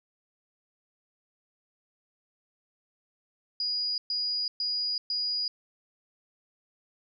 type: tone bursts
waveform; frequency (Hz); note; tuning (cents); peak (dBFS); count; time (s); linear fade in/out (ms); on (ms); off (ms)
sine; 4897; D#8; -28; -27; 4; 3.6-5.48; 2; 380; 120
effects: none